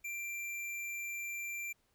square tone, 2360 Hz, D7, 8 cents sharp, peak -39 dBFS, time 0.04-1.73 s, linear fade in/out 10 ms, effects pink hiss -75 dBFS RMS until 1.94 s

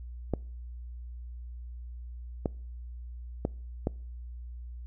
clicks, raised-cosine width 2 ms, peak -14 dBFS, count 4, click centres 0.337 / 2.458 / 3.451 / 3.871 s, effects noise-tail reverb RT60 0.5 s tail -26 dB re dry + added 60 Hz sine -39 dBFS peak until 4.86 s

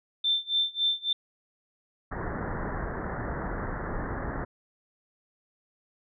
sine tone with tremolo, 3559 Hz, A7, 19 cents sharp, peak -21 dBFS, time 0.24-1.13 s, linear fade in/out 5 ms, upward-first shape sine, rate 3.6 Hz, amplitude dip 95%
pink low-pass noise, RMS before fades -33 dBFS, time 2.11-4.45 s, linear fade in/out 10 ms, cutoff 1900 Hz, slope 96 dB/octave
effects none

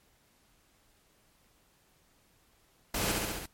pink noise with echo, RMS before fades -32 dBFS, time 2.94-3.12 s, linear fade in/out 5 ms, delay 68 ms, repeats 5, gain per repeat -2 dB, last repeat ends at 3.46 s, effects pink hiss -67 dBFS RMS until 3.53 s + MP3 64 kbps

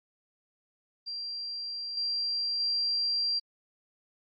sine tone with level steps, 4737 Hz, D8, 14 cents sharp, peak -34 / -28 / -26 dBFS, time 1.06-3.4 s, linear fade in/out 20 ms, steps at 1.97 / 2.6 s, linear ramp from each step 2 ms, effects Opus 48 kbps

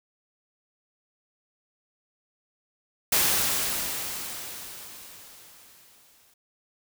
white noise with exponential decay, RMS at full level -21 dBFS, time 3.12-6.34 s, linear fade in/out 5 ms, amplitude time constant 700 ms, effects none

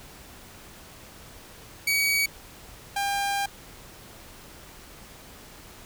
sawtooth tone pair in turn, 2262 / 799.7 Hz, C#7 / G5, +34 / +34 cents, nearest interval octave + tritone, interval 1800 cents, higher first, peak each -18 / -21 dBFS, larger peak first, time 1.87-2.26 / 2.96-3.46 s, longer second, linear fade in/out 5 ms, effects pink hiss -47 dBFS RMS until 5.85 s

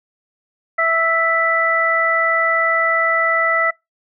harmonic tone, 659.3 Hz, E5, in tune, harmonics 1 / 2 / 3, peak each -20 / -18 / -17 dBFS, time 0.78-3.71 s, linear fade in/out 10 ms, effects noise-tail reverb RT60 0.2 s tail -25 dB re dry

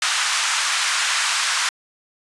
pink band-pass noise, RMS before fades -21 dBFS, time 0.02-1.69 s, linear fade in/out 2 ms, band 1100 to 8800 Hz, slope 24 dB/octave, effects resampled to 24000 Hz

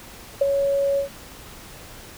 sine tone with ADSR envelope, 557 Hz, C#5, 8 cents sharp, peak -12 dBFS, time 0.41-1.09 s, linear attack 7 ms, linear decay 17 ms, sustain -6 dB, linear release 110 ms, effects pink hiss -42 dBFS RMS until 2.17 s

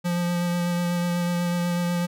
square tone with vibrato, 174.61 Hz, F3, in tune, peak -23 dBFS, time 0.04-2.07 s, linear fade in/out 20 ms, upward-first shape sine, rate 8.1 Hz, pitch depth 14 cents each way, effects none

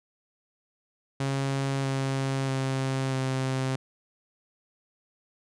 sawtooth tone with pitch steps, 136.5 / 134.93 / 133.38 / 131.85 Hz, C#3 / C#3 / C3 / C3, -26 / -46 / +34 / +14 cents, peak -22 dBFS, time 1.2-3.76 s, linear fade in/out 5 ms, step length 640 ms, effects resampled to 22050 Hz

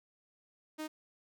sawtooth tone, 310 Hz, D#4, 6 cents flat, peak -34 dBFS, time 0.78-0.88 s, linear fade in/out 20 ms, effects none

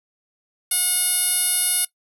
10% pulse tone with band-pass filter, 723 Hz, F#5, 40 cents flat, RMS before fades -21 dBFS, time 0.71-1.85 s, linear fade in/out 5 ms, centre 10000 Hz, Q 2.6, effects noise-tail reverb RT60 0.1 s tail -19 dB re dry

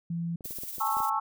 sine tone, 168.9 Hz, E3, 42 cents sharp, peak -29 dBFS, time 0.1-0.36 s, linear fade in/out 5 ms
clicks, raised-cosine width 2 ms, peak -32 dBFS, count 8, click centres 0.408 / 0.457 / 0.508 / 0.586 / 0.635 / 0.783 / 0.969 / 1.004 s
violet noise with tremolo, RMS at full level -36 dBFS, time 0.44-1.1 s, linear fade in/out 10 ms, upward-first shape triangle, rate 17 Hz, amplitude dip 50%
sine chord, A major seventh, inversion third, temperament just, 825 / 880 / 1100 / 1320 Hz, G#5 / A5 / C#6 / E6, -12 / 0 / -14 / +2 cents, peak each -33 / -30 / -30 / -32 dBFS, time 0.8-1.2 s, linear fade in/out 10 ms
effects none

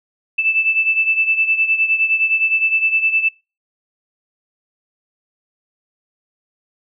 sine beating tone pair, 2637 / 2646.7 Hz, E7 / E7, 0 / +6 cents, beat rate 9.7 Hz, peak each -15 / -20 dBFS, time 0.38-3.29 s, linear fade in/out 10 ms, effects noise-tail reverb RT60 0.3 s tail -25 dB re dry

